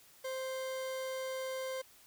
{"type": "tone", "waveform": "40% pulse", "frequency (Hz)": 523.3, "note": "C5", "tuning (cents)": 0, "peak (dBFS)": -36, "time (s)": [0.24, 1.82], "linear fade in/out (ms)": 10, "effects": ["white hiss -61 dBFS RMS until 2.06 s"]}